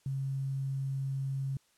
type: tone with quantisation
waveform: sine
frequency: 135.6 Hz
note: C#3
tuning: 38 cents flat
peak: -31 dBFS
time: 0.06-1.57 s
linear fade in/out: 2 ms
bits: 10
effects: white hiss -69 dBFS RMS until 1.77 s + low-pass 10000 Hz 12 dB/octave